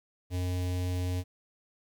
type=tone with notch filter; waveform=square; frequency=90.3 Hz; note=F#2; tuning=42 cents flat; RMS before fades=-31 dBFS; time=0.3-1.24 s; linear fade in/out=50 ms; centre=1300 Hz; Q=0.93; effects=11-bit